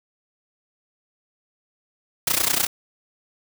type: noise with amplitude modulation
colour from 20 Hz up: white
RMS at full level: -18 dBFS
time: 2.27-2.67 s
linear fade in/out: 5 ms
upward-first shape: sine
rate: 30.4 Hz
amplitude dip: 85%
effects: none